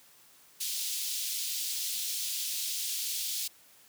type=high-pass noise; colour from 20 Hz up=pink; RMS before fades=-34 dBFS; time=0.6-3.48 s; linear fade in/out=10 ms; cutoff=3400 Hz; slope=24 dB/octave; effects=white hiss -59 dBFS RMS until 3.88 s + high-pass 80 Hz 12 dB/octave